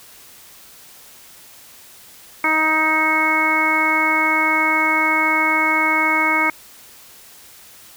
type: harmonic tone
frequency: 313.8 Hz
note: D#4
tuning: 15 cents sharp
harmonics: 1 / 2 / 3 / 4 / 5 / 6 / 7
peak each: -25 / -29 / -22 / -22 / -26 / -29 / -17 dBFS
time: 2.44-6.5 s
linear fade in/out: 2 ms
effects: white hiss -44 dBFS RMS until 7.96 s